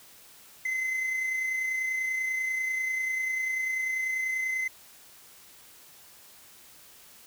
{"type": "tone with amplitude modulation", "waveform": "triangle", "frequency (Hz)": 2052, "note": "C7", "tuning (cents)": -34, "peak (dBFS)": -24, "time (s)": [0.65, 4.68], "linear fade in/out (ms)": 5, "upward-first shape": "sine", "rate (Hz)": 30.2, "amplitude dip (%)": 35, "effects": ["white hiss -53 dBFS RMS until 7.26 s"]}